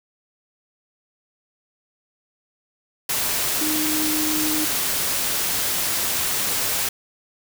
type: tone in noise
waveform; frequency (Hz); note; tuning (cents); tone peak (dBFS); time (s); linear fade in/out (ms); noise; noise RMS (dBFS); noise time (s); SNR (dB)
sine; 308.3; D#4; -16; -24; 3.61-4.65; 5; white; -23; 3.09-6.89; -4
effects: none